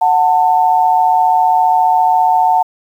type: tone pair together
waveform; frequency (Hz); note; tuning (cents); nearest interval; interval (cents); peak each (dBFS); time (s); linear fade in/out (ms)
sine; 738.2 / 893; F#5 / A5; -4 / +25; minor third; 329; -11; 0.01-2.63; 10
effects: 7-bit